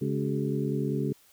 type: harmonic tone with a mistuned harmonic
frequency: 70.3 Hz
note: C#2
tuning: 25 cents sharp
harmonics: 2 / 3 / 4 / 5 / 6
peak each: -30 / -32 / -33 / -34 / -35 dBFS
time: 0.01-1.13 s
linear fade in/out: 10 ms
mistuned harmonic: 5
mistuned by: +120 cents
effects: white hiss -60 dBFS RMS until 1.32 s